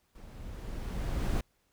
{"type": "noise with level ramp", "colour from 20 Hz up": "brown", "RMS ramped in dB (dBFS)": [-48, -28], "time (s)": [0.15, 1.41], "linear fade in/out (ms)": 5, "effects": ["pink hiss -73 dBFS RMS until 1.72 s"]}